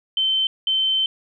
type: tone pair in turn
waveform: sine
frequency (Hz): 3088 / 3088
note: G7 / G7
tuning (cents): -27 / -27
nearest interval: unison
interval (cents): 0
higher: neither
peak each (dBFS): -17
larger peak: neither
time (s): 0.17-0.47 / 0.67-1.06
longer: second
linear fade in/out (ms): 2
effects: none